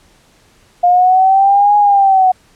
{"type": "linear two-way sweep", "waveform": "sine", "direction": "up then down", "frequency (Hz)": [704, 830.6, 737], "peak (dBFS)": -6, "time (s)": [0.83, 2.32], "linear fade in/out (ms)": 10, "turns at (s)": 1.77, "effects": ["pink hiss -50 dBFS RMS until 2.55 s", "low-pass 10000 Hz 12 dB/octave"]}